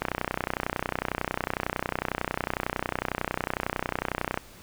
click train, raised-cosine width 0.5 ms, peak -11 dBFS, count 136, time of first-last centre 0.02-4.375 s, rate 31 Hz, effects pink hiss -50 dBFS RMS until 4.62 s

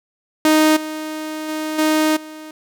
sawtooth tone with level steps, 310.5 Hz, D#4, 3 cents flat, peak -7 / -21 / -18 / -10 / -29 dBFS, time 0.45-2.51 s, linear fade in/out 2 ms, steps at 0.76 / 1.48 / 1.78 / 2.16 s, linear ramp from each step 10 ms, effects none

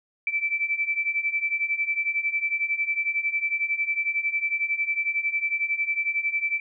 sine beating tone pair, 2318 / 2329 Hz, D7 / D7, -23 / -15 cents, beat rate 11 Hz, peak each -28 / -25 dBFS, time 0.27-6.6 s, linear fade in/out 2 ms, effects none

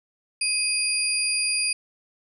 sine tone cluster, 2515 / 4821 / 9490 Hz, D#7 / D8 / D9, +18 / +45 / +17 cents, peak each -26 dBFS, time 0.41-1.73 s, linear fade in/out 5 ms, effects none

